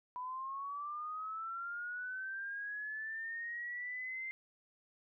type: linear sweep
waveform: sine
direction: up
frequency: 987.8 to 2093 Hz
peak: -39 dBFS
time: 0.16-4.31 s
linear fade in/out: 0 ms
effects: none